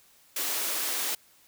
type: high-pass noise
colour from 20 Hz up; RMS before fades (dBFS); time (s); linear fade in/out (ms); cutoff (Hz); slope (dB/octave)
white; -30; 0.36-1.15; 5; 250; 48
effects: white hiss -60 dBFS RMS until 1.47 s